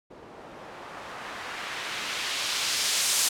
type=noise with low-pass filter sweep; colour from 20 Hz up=blue; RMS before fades=-31 dBFS; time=0.1-3.29 s; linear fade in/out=10 ms; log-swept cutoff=450 to 8200 Hz; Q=0.85; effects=none